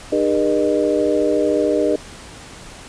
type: harmonic tone with a mistuned harmonic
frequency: 101.3 Hz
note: G#2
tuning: 43 cents flat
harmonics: 3 / 4 / 5 / 6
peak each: -20 / -20 / -20 / -20 dBFS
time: 0.12-1.96 s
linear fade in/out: 5 ms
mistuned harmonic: 5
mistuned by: -97 cents
effects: pink hiss -38 dBFS RMS until 2.88 s + resampled to 22050 Hz